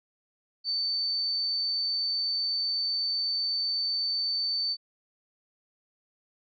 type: tone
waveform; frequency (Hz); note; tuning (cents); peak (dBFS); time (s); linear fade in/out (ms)
sine; 4544; C#8; +42; -26; 0.64-4.77; 50
effects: none